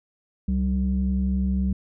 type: tone pair together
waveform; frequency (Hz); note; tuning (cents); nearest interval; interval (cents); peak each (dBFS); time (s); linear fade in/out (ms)
sine; 67.63 / 191.3; C#2 / G3; -42 / -42; octave + tritone; 1800; -22; 0.48-1.73; 5
effects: tanh soft clip ceiling -15 dBFS